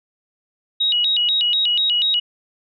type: tone with vibrato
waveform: sine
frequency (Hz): 3322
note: G#7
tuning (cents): 0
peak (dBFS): -15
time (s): 0.8-2.2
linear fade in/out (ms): 10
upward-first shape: square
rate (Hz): 4.1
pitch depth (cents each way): 230
effects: none